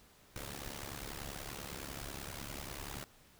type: noise with amplitude modulation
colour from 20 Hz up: pink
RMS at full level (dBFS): -41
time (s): 0.36-3.04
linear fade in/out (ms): 0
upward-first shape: sine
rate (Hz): 70.2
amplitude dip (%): 85
effects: pink hiss -63 dBFS RMS until 3.39 s